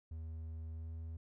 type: tone with pitch glide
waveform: triangle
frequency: 80.3 to 81.23 Hz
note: E2 to E2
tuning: -45 to -25 cents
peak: -40 dBFS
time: 0.11-1.17 s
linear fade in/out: 5 ms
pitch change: +20 cents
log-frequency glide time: 0.71-0.91 s
effects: none